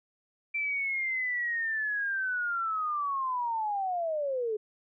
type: linear sweep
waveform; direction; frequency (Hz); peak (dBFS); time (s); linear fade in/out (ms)
sine; down; 2349 to 415.3; -28; 0.54-4.57; 10
effects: none